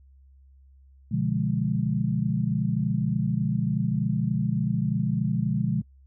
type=chord; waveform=sine; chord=B diminished seventh; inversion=none; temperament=equal; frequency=123.47 / 146.83 / 174.61 / 207.7 Hz; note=B2 / D3 / F3 / Ab3; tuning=0 / 0 / 0 / 0 cents; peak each=-28 dBFS; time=1.11-5.82 s; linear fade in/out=10 ms; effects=noise-tail reverb RT60 0.1 s tail -26 dB re dry + added 67 Hz sine -51 dBFS peak until 6.06 s